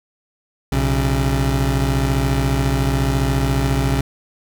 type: tone pair together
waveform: 25% pulse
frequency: 60.9 / 136.09 Hz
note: B1 / C#3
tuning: -24 / -32 cents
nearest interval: octave + major second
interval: 1392 cents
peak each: -15 dBFS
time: 0.72-4.01 s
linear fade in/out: 5 ms
effects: none